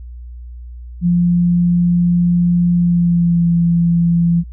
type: tone with pitch glide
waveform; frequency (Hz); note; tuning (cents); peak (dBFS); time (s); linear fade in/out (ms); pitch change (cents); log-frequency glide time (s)
sine; 174.61 to 170.33; F3 to F3; 0 to -43; -10; 1.01-4.44; 50; -43; 2.75-3.47
effects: added 60 Hz sine -29 dBFS peak until 4.52 s